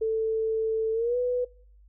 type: tone with pitch glide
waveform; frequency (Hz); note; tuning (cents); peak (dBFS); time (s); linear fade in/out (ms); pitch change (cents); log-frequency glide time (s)
sine; 443.1 to 494.5; A4 to B4; +12 to +2; -23; 0.01-1.45; 10; +190; 0.93-1.17
effects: noise-tail reverb RT60 0.5 s tail -23 dB re dry + added 50 Hz sine -52 dBFS peak until 1.88 s